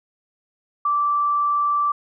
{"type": "tone", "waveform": "sine", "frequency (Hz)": 1167, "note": "D6", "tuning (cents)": -11, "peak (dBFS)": -17, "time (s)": [0.85, 1.92], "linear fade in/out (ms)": 5, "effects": []}